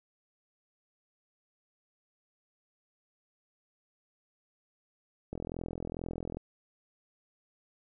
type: click train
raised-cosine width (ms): 2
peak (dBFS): -24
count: 45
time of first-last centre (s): 5.33-6.37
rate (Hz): 42.3
effects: none